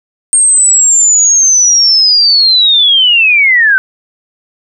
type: linear sweep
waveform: sine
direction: down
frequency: 8600 to 1505 Hz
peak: -4 dBFS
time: 0.33-3.78 s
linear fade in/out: 0 ms
effects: none